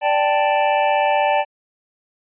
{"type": "chord", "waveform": "square", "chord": "D suspended fourth", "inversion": "none", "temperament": "equal", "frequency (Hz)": [587.3, 784, 880], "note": ["D5", "G5", "A5"], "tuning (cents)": [0, 0, 0], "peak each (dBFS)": -20, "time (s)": [0.01, 1.45], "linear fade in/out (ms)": 50, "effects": ["resampled to 8000 Hz"]}